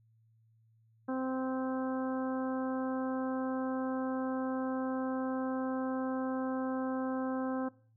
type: harmonic tone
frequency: 260.4 Hz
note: C4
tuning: 8 cents flat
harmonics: 1 / 2 / 3 / 4 / 5 / 6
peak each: -33 / -39 / -43 / -45 / -47 / -49 dBFS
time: 1.08-7.69 s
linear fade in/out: 10 ms
effects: noise-tail reverb RT60 0.4 s tail -19 dB re dry + added 112 Hz sine -64 dBFS peak until 7.96 s